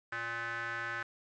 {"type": "tone with band-pass filter", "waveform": "square", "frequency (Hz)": 116.54, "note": "A#2", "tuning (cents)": 0, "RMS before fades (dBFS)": -38, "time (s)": [0.12, 1.03], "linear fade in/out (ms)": 5, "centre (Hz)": 1600, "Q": 5, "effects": ["resampled to 16000 Hz", "10-bit"]}